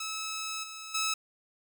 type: tone with level steps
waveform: 10% pulse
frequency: 1297 Hz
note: E6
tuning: 28 cents flat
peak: -26 / -33 / -20 dBFS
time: 0-1.14 s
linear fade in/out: 5 ms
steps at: 0.63 / 0.94 s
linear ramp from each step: 10 ms
effects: none